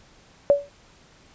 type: tone with exponential decay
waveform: sine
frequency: 570 Hz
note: C#5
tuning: 48 cents sharp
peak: -9 dBFS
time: 0.5-0.69 s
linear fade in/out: 0 ms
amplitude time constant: 40 ms
effects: pink hiss -54 dBFS RMS until 1.34 s + resampled to 16000 Hz